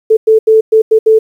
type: tone bursts at uneven times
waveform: sine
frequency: 440 Hz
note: A4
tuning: in tune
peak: -3 dBFS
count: 6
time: 0.1-0.17 / 0.27-0.39 / 0.47-0.61 / 0.72-0.82 / 0.91-0.99 / 1.06-1.19 s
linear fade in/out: 10 ms
effects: 7-bit